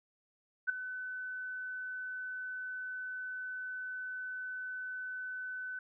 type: tone with ADSR envelope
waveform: sine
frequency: 1508 Hz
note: F#6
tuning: 32 cents sharp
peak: -25 dBFS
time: 0.67-5.79 s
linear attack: 25 ms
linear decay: 8 ms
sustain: -13 dB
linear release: 3 ms
effects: none